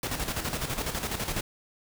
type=noise with tremolo; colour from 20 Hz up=pink; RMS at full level=-30 dBFS; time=0.03-1.41 s; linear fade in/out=2 ms; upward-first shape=square; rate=12 Hz; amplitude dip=55%; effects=none